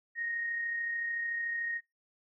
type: tone with amplitude modulation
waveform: sine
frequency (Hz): 1864.7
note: A#6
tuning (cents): 0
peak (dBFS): -31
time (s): 0.15-1.81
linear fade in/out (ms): 50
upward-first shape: sine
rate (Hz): 33.6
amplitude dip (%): 30
effects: noise-tail reverb RT60 0.2 s tail -22 dB re dry